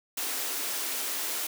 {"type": "high-pass noise", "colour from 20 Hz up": "white", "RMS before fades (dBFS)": -32, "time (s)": [0.17, 1.47], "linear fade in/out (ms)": 5, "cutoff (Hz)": 240, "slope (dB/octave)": 96, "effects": []}